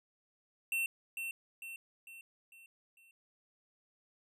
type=tone with echo; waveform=square; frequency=2700 Hz; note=E7; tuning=41 cents sharp; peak=-32 dBFS; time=0.72-0.86 s; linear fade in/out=2 ms; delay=450 ms; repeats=5; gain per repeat=-6 dB; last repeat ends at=3.11 s; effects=resampled to 32000 Hz